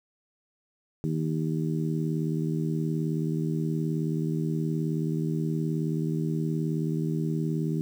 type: harmonic tone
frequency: 78.9 Hz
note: D#2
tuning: 25 cents sharp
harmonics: 2 / 3 / 4 / 5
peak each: -27 / -33 / -33 / -37 dBFS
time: 1.04-7.81 s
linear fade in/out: 0 ms
effects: 9-bit